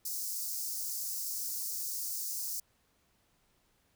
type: high-pass noise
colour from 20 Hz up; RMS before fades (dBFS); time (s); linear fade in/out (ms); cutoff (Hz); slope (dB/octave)
white; -37; 0.05-2.6; 5; 4800; 48
effects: pink hiss -72 dBFS RMS until 3.95 s